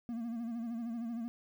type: tone with vibrato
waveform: triangle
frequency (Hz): 232.4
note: A#3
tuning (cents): -5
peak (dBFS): -34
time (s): 0.09-1.28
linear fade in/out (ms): 0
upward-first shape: sine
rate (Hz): 13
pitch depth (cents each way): 62
effects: 11-bit